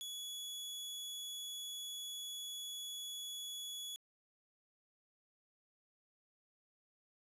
sawtooth tone, 3388 Hz, G#7, 34 cents sharp, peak -40 dBFS, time 0.01-3.96 s, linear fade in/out 0 ms, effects resampled to 32000 Hz + 12-bit

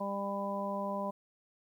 harmonic tone, 199.3 Hz, G3, 29 cents sharp, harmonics 1 / 2 / 3 / 4 / 5, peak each -38 / -46 / -37 / -44 / -38 dBFS, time 0-1.11 s, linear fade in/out 10 ms, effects 11-bit

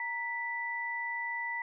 sine tone pair together, 932.3 / 1975.5 Hz, A#5 / B6, 0 / 0 cents, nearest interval octave + minor second, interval 1300 cents, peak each -38 / -34 dBFS, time 0-1.62 s, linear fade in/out 2 ms, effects none

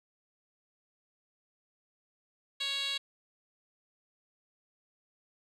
10% pulse tone with band-pass filter, 554.4 Hz, C#5, in tune, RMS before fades -34 dBFS, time 2.6-2.98 s, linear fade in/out 10 ms, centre 4000 Hz, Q 4.1, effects none

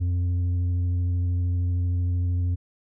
sine tone with tanh clipping, 88.7 Hz, F2, 27 cents sharp, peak -22 dBFS, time 0-2.56 s, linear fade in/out 20 ms, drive 4 dB, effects none

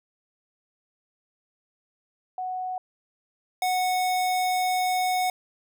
sine / square tone pair in turn, 740 / 736.1 Hz, F#5 / F#5, 0 / -9 cents, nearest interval unison, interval 9 cents, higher first, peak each -28 / -23 dBFS, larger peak second, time 2.38-2.78 / 3.62-5.3 s, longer second, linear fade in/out 2 ms, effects none

